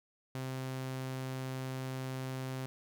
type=tone; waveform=sawtooth; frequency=130.81 Hz; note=C3; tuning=in tune; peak=-33 dBFS; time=0.35-2.66 s; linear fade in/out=0 ms; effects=none